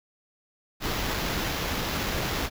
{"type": "noise with sample-and-hold", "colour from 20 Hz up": "pink", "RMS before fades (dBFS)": -29, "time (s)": [0.8, 2.5], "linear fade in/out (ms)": 50, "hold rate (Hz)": 8820, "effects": []}